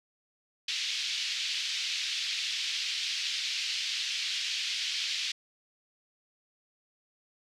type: band-pass noise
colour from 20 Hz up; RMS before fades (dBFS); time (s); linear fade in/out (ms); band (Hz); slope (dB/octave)
pink; -33; 0.68-5.32; 5; 2600 to 5200; 24
effects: none